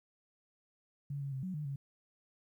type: tone with pitch steps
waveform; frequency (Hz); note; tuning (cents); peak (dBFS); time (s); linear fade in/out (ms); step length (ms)
sine; 141.9 / 139.1 / 132.7 / 185.9 / 149.8 / 138.8; C#3 / C#3 / C3 / F#3 / D3 / C#3; +41 / +6 / +25 / +8 / +35 / +3; -36; 1.1-1.76; 5; 110
effects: 12-bit